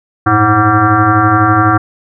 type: tone with frequency modulation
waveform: sine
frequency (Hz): 741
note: F#5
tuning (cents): +2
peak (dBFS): -6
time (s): 0.26-1.78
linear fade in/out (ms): 10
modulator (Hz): 210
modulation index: 3.6
effects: none